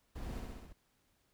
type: noise with echo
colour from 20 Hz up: brown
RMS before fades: -43 dBFS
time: 0.15-0.4 s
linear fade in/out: 10 ms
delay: 66 ms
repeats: 5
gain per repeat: -2 dB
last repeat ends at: 0.73 s
effects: pink hiss -75 dBFS RMS until 1.33 s